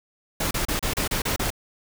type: noise bursts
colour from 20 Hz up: pink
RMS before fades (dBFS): -25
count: 8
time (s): 0.4-1.504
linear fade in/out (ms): 5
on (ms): 110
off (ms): 32
effects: none